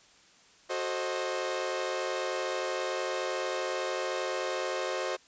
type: chord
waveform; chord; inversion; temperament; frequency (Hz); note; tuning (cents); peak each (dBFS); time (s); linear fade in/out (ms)
sawtooth; F# diminished seventh; none; equal with one note detuned; 370 / 440 / 529 / 622.3; F#4 / A4 / C5 / Eb5; 0 / 0 / +19 / 0; -32 / -36 / -30 / -33; 0.69-5.17; 20
effects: white hiss -59 dBFS RMS until 5.27 s + resampled to 16000 Hz